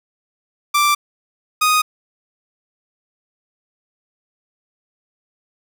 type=tone pair in turn; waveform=sawtooth; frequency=1174.7 / 1244.1 Hz; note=D6 / D#6; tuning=0 / -1 cents; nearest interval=minor second; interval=99 cents; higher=second; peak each=-9 dBFS; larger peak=neither; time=0.74-0.95 / 1.61-1.82 s; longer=neither; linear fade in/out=10 ms; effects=none